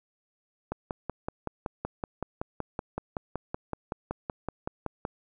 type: click train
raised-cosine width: 1 ms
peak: -17 dBFS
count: 24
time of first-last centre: 0.72-5.051 s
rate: 5.31 Hz
effects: none